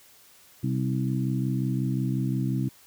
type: harmonic tone with a mistuned harmonic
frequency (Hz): 65.6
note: C2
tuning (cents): +5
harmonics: 2 / 3 / 4 / 5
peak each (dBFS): -26 / -30 / -32 / -34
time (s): 0.63-2.69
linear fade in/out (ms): 10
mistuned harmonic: 5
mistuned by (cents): -32
effects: white hiss -55 dBFS RMS until 2.86 s